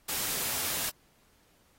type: noise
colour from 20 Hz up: white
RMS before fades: -32 dBFS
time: 0.08-0.9 s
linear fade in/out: 10 ms
effects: pink hiss -66 dBFS RMS until 1.78 s + AAC 48 kbps